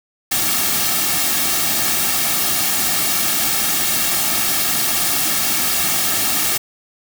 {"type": "noise with comb filter", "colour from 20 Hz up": "white", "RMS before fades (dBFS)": -18, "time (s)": [0.31, 6.58], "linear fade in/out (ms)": 10, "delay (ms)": 2, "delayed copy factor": -0.65, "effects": []}